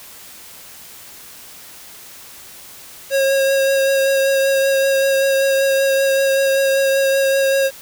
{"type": "tone with vibrato", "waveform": "square", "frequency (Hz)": 543, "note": "C#5", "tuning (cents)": -36, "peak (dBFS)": -14, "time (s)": [3.1, 7.71], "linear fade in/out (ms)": 50, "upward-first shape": "triangle", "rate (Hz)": 5.2, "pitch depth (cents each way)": 16, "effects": ["white hiss -39 dBFS RMS until 7.81 s"]}